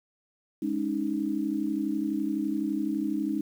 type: chord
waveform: sine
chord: Ab suspended fourth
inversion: none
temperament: equal with one note detuned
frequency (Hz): 207.7 / 279.1 / 311.1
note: Ab3 / Db4 / Eb4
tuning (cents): 0 / +12 / 0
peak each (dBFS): -32 / -31 / -29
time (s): 0.62-3.41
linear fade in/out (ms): 5
effects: 9-bit